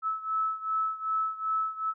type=beating tone pair; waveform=sine; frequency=1302 / 1304.6 Hz; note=E6 / E6; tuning=-22 / -18 cents; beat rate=2.6 Hz; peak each=-29 / -32 dBFS; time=0.02-1.94 s; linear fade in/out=50 ms; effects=none